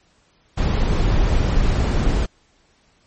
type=noise; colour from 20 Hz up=brown; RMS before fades=-17 dBFS; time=0.57-2.26 s; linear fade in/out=10 ms; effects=pink hiss -59 dBFS RMS until 3.06 s + MP3 32 kbps